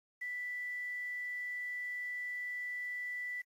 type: tone with quantisation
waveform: sine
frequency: 1975.5 Hz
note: B6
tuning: in tune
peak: -37 dBFS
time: 0.21-3.42 s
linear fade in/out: 10 ms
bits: 10
effects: AAC 48 kbps